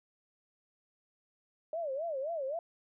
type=tone with vibrato; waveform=sine; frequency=599 Hz; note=D5; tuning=34 cents sharp; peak=-33 dBFS; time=1.73-2.59 s; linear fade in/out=2 ms; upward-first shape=sine; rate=3.8 Hz; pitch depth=230 cents each way; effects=none